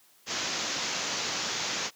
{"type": "low-pass noise", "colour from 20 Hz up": "white", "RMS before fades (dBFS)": -32, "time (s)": [0.26, 1.91], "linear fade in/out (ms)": 50, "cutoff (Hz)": 6900, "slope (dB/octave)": 96, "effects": ["white hiss -61 dBFS RMS until 1.95 s", "high-pass 150 Hz 12 dB/octave"]}